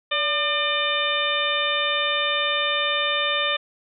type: harmonic tone with a mistuned harmonic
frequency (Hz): 600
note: D5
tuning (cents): +37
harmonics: 1 / 2 / 3 / 4 / 5 / 6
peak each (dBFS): -28 / -27 / -28 / -28 / -28 / -26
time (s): 0.11-3.57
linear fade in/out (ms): 10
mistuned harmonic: 1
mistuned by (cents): -65
effects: none